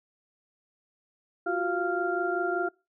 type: tone cluster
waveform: sine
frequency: 348.1 / 373.3 / 696 / 1391 Hz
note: F4 / F#4 / F5 / F6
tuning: -6 / +15 / -6 / -7 cents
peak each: -31 dBFS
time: 1.46-2.69 s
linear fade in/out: 10 ms
effects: noise-tail reverb RT60 0.3 s tail -26 dB re dry